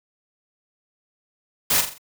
white noise with echo, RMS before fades -19 dBFS, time 1.7-1.81 s, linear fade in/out 5 ms, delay 43 ms, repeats 4, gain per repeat -7 dB, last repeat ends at 1.982 s, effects none

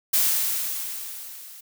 blue noise with level ramp, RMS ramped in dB -19 to -44 dBFS, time 0.13-1.61 s, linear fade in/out 10 ms, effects none

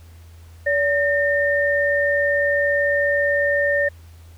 sine tone pair together, 572.6 / 1818 Hz, D5 / A#6, -44 / -44 cents, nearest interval octave + minor sixth, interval 2000 cents, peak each -19 dBFS, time 0.66-3.89 s, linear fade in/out 10 ms, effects added 83 Hz sine -41 dBFS peak until 4.37 s + pink hiss -54 dBFS RMS until 4.37 s

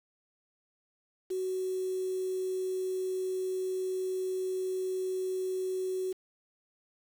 sine tone with quantisation, 373.3 Hz, F#4, 15 cents sharp, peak -30 dBFS, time 1.3-6.13 s, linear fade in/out 10 ms, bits 8, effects none

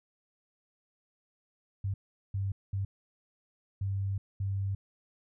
sine tone bursts at uneven times, 98 Hz, G2, in tune, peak -29 dBFS, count 5, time 1.84-1.94 / 2.34-2.52 / 2.73-2.85 / 3.81-4.18 / 4.4-4.75 s, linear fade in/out 5 ms, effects none

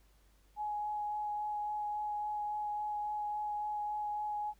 sine tone with vibrato, 838 Hz, G#5, 15 cents sharp, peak -34 dBFS, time 0.56-4.54 s, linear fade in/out 50 ms, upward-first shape sine, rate 3.6 Hz, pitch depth 10 cents each way, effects added 50 Hz sine -64 dBFS peak until 4.59 s + pink hiss -71 dBFS RMS until 4.59 s

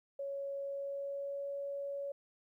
sine tone with pitch glide, 556 to 561.2 Hz, C#5 to C#5, +5 to +21 cents, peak -37 dBFS, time 0.19-2.12 s, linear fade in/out 5 ms, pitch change +16 cents, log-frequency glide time 0.6-1.47 s, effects 13-bit

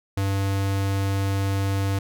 square tone, 98 Hz, G2, in tune, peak -22 dBFS, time 0.17-1.99 s, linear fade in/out 5 ms, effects none

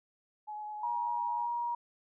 sine tone with vibrato, 845 Hz, G#5, 30 cents sharp, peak -38 dBFS, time 0.47-1.47 s, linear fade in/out 20 ms, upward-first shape sine, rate 9.5 Hz, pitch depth 11 cents each way
sine tone, 951 Hz, A#5, 34 cents sharp, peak -31 dBFS, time 0.83-1.75 s, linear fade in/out 5 ms
effects none

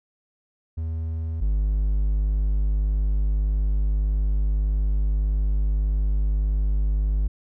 triangle tone pair in turn, 80.7 / 50.84 Hz, E2 / G#1, -36 / -36 cents, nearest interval minor sixth, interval 800 cents, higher first, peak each -23 / -17 dBFS, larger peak second, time 0.77-1.41 / 1.41-7.28 s, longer second, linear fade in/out 10 ms, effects none

